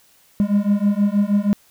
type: beating tone pair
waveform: triangle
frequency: 200.7 / 207 Hz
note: G3 / G#3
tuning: +41 / -5 cents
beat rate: 6.3 Hz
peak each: -16 dBFS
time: 0.4-1.53 s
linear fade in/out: 0 ms
effects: white hiss -55 dBFS RMS until 1.7 s